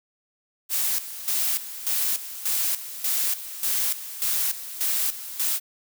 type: noise with tremolo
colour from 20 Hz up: blue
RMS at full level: -24 dBFS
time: 0.69-5.6 s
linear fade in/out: 50 ms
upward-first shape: square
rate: 1.7 Hz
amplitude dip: 75%
effects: none

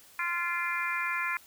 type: harmonic tone with a mistuned harmonic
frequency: 346.4 Hz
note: F4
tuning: 14 cents flat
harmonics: 3 / 4 / 5 / 6 / 7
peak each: -35 / -35 / -35 / -35 / -35 dBFS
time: 0.19-1.37 s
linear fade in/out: 2 ms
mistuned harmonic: 7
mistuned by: -19 cents
effects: white hiss -56 dBFS RMS until 1.46 s

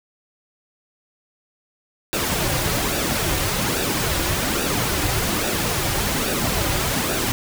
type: noise with flanger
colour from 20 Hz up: pink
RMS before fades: -22 dBFS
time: 2.13-7.32 s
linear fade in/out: 0 ms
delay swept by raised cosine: 0.94 to 4.64 ms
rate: 1.2 Hz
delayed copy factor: -0.55
effects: none

